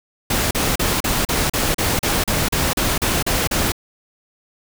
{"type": "noise bursts", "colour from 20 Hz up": "pink", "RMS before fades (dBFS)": -19, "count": 14, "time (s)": [0.3, 3.721], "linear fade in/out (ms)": 5, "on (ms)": 210, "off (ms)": 37, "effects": []}